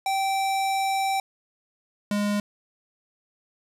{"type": "tone pair in turn", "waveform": "square", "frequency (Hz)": [777, 205.8], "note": ["G5", "G#3"], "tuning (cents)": [-16, -16], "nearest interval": "octave + major seventh", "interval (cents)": 2300, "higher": "first", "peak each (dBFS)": -23, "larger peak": "neither", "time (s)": [[0.06, 1.2], [2.11, 2.4]], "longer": "first", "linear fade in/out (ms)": 2, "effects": ["low-pass 12000 Hz 12 dB/octave", "9-bit"]}